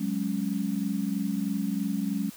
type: chord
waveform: sine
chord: F# suspended second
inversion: none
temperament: just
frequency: 185 / 208.1 / 277.5 Hz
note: F#3 / G#3 / C#4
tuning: 0 / +4 / +2 cents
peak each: -31 / -29 / -32 dBFS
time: 0-2.3 s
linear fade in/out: 10 ms
effects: white hiss -48 dBFS RMS until 2.36 s